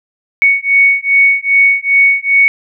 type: beating tone pair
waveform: sine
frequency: 2224 / 2226.5 Hz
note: C#7 / C#7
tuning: +5 / +7 cents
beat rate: 2.5 Hz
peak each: -10 dBFS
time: 0.42-2.48 s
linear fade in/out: 0 ms
effects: none